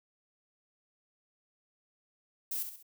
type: noise with echo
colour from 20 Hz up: violet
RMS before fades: -35 dBFS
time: 2.51-2.63 s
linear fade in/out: 5 ms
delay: 66 ms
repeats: 3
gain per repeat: -7 dB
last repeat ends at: 2.828 s
effects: none

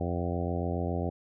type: harmonic tone with a mistuned harmonic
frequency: 87.2 Hz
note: F2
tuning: 2 cents flat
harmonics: 1 / 2 / 3 / 4 / 5 / 6 / 7 / 8 / 9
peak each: -32 / -35 / -37 / -38 / -39 / -40 / -40 / -41 / -42 dBFS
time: 0-1.1 s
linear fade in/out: 10 ms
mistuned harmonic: 9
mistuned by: -28 cents
effects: none

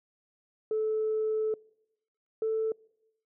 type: tone pair in turn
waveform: sine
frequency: 435.1 / 441.7 Hz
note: A4 / A4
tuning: -19 / +7 cents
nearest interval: unison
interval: 26 cents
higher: second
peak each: -25 dBFS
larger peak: neither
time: 0.71-1.54 / 2.42-2.72 s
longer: first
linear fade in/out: 2 ms
effects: noise-tail reverb RT60 0.9 s tail -26 dB re dry + tanh soft clip ceiling -22 dBFS

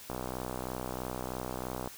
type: click train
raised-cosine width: 1 ms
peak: -22 dBFS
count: 113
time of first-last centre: 0.1-1.875 s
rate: 63.1 Hz
effects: white hiss -49 dBFS RMS until 1.97 s

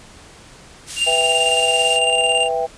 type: high-pass noise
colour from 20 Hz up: white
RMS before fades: -28 dBFS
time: 0.86-2 s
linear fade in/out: 50 ms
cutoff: 2400 Hz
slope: 12 dB/octave
type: tone with tremolo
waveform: square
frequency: 2794 Hz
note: F7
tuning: in tune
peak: -15 dBFS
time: 0.96-2.49 s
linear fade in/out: 50 ms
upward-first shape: square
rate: 18 Hz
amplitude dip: 45%
type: chord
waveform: sine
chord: E minor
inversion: second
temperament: just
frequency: 494.4 / 659.3 / 791.1 Hz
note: B4 / E5 / G5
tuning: +2 / 0 / +16 cents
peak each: -22 dBFS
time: 1.06-2.67 s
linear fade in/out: 20 ms
effects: pink hiss -43 dBFS RMS until 2.77 s + resampled to 22050 Hz

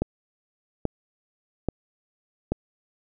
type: click train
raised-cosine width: 2 ms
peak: -10 dBFS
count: 4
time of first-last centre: 0.02-2.52 s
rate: 1.2 Hz
effects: none

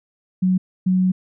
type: tone pair in turn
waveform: sine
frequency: 185 / 185 Hz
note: F#3 / F#3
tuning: 0 / 0 cents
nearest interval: unison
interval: 0 cents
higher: neither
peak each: -14 dBFS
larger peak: neither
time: 0.42-0.58 / 0.86-1.12 s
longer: second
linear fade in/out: 10 ms
effects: none

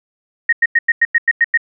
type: tone bursts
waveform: sine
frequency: 1864.7 Hz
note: A#6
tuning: in tune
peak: -8 dBFS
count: 9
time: 0.49-1.575 s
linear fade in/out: 5 ms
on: 37 ms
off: 94 ms
effects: none

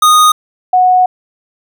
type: tone pair in turn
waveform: square / sine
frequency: 1238 / 734.6 Hz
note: D#6 / F#5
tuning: -9 / -13 cents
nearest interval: major sixth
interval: 904 cents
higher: first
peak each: -5 dBFS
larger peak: neither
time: 0.02-0.32 / 0.73-1.06 s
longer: second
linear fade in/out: 5 ms
effects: none

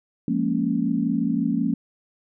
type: chord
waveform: sine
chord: Bb minor seventh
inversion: second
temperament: equal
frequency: 174.61 / 207.7 / 233.1 / 277.2 Hz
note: F3 / Ab3 / Bb3 / Db4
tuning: 0 / 0 / 0 / 0 cents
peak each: -27 / -27 / -24 / -25 dBFS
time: 0.28-1.74 s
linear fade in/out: 2 ms
effects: none

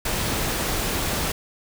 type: noise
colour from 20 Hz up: pink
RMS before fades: -25 dBFS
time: 0.05-1.32 s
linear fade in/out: 5 ms
effects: none

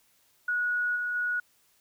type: tone with level steps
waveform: sine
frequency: 1459 Hz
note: F#6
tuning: 25 cents flat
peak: -25 / -28 / -26 dBFS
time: 0.48-1.4 s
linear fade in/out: 5 ms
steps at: 0.95 / 1.14 s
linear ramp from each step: 20 ms
effects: white hiss -66 dBFS RMS until 1.8 s

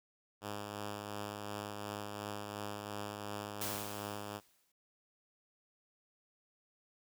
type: tone with tremolo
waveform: 5% pulse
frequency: 103.3 Hz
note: G#2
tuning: 9 cents flat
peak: -28 dBFS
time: 0.41-4.41 s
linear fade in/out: 50 ms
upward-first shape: triangle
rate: 2.8 Hz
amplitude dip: 35%
type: noise with exponential decay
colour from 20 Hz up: white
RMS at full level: -38 dBFS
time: 3.61-4.72 s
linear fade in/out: 5 ms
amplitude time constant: 240 ms
effects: none

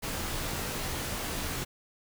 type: noise with comb filter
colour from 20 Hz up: pink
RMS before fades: -34 dBFS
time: 0.02-1.65 s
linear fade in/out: 20 ms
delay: 19 ms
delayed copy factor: -0.65
effects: none

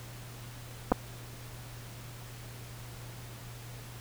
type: clicks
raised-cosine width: 1 ms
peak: -10 dBFS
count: 2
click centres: 0.918 / 0.922 s
effects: added 119 Hz sine -45 dBFS peak until 4 s + pink hiss -49 dBFS RMS until 4 s

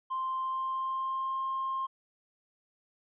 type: tone with pitch glide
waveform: triangle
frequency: 1046.5 to 1062.3 Hz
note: C6 to C6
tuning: 0 to +26 cents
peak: -27 dBFS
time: 0.1-1.87 s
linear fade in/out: 20 ms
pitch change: +26 cents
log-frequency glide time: 0.38-1.44 s
effects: tanh soft clip ceiling -27 dBFS + resampled to 8000 Hz

